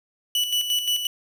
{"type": "tone with tremolo", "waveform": "40% pulse", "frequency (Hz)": 2960, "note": "F#7", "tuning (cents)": 0, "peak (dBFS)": -19, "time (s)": [0.35, 1.07], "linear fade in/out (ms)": 2, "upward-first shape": "square", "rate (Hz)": 5.7, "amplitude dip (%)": 55, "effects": []}